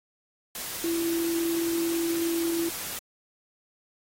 sine tone in noise, 335.1 Hz, E4, 29 cents sharp, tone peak -25 dBFS, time 0.84-2.69 s, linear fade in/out 2 ms, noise white, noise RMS -35 dBFS, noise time 0.55-2.99 s, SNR +7 dB, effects AAC 48 kbps

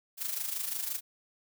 blue noise with amplitude modulation, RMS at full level -32 dBFS, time 0.17-1.01 s, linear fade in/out 50 ms, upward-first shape sine, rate 25.8 Hz, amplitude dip 65%, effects none

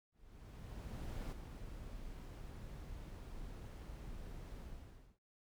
brown noise with ADSR envelope, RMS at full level -42 dBFS, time 0.12-5.19 s, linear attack 1200 ms, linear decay 11 ms, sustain -7 dB, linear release 590 ms, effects none

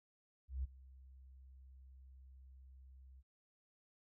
sine tone with ADSR envelope, 65.41 Hz, C2, in tune, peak -35 dBFS, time 0.48-3.23 s, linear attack 160 ms, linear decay 17 ms, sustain -21 dB, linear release 40 ms, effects none

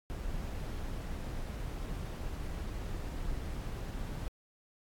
brown noise, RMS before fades -38 dBFS, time 0.1-4.28 s, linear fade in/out 0 ms, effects AAC 64 kbps

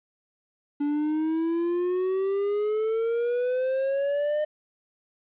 triangle exponential sweep, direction up, 287.6 to 610 Hz, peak -21 dBFS, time 0.8-4.45 s, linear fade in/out 10 ms, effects resampled to 8000 Hz + 10-bit

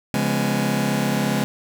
sawtooth chord, C# dominant seventh, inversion none, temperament just, 138.59 / 173.24 / 207.9 / 249.5 Hz, C#3 / E#3 / G#3 / B3, 0 / -14 / +2 / +18 cents, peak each -21 / -24 / -18 / -22 dBFS, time 0.14-1.44 s, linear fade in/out 0 ms, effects 7-bit

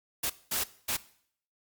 white noise bursts at uneven times, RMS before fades -30 dBFS, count 3, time 0.23-0.3 / 0.51-0.64 / 0.88-0.97 s, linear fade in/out 10 ms, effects noise-tail reverb RT60 0.6 s tail -18 dB re dry + Opus 48 kbps

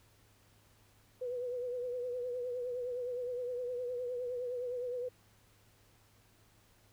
sine tone with vibrato, 493.9 Hz, B4, in tune, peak -35 dBFS, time 1.21-5.09 s, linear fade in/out 10 ms, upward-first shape triangle, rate 9.7 Hz, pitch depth 59 cents each way, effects added 104 Hz sine -68 dBFS peak until 6.92 s + pink hiss -67 dBFS RMS until 6.92 s

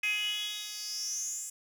10% pulse tone with high-pass filter sweep, 419.4 Hz, G#4, 17 cents sharp, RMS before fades -35 dBFS, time 0.03-1.5 s, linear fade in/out 5 ms, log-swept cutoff 2400 to 8000 Hz, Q 8.8, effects none

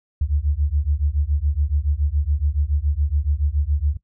sine beating tone pair, 69.7 / 76.8 Hz, C#2 / D#2, +10 / -22 cents, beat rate 7.1 Hz, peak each -21 dBFS, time 0.21-3.97 s, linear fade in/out 5 ms, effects noise-tail reverb RT60 0.1 s tail -19 dB re dry

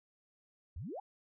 sine exponential sweep, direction up, 65.2 to 880 Hz, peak -40 dBFS, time 0.76-1 s, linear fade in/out 5 ms, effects none

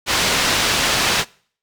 white low-pass noise, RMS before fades -18 dBFS, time 0.06-1.25 s, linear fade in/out 50 ms, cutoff 4700 Hz, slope 12 dB/octave, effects noise-tail reverb RT60 0.5 s tail -24 dB re dry

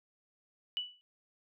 sine tone with exponential decay, 2960 Hz, F#7, in tune, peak -29 dBFS, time 0.77-1.01 s, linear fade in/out 0 ms, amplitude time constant 51 ms, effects none

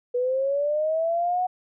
sine linear sweep, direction up, 485.3 to 740 Hz, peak -21 dBFS, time 0.14-1.47 s, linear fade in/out 10 ms, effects none

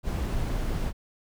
brown noise, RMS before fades -28 dBFS, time 0.03-0.93 s, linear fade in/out 50 ms, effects none

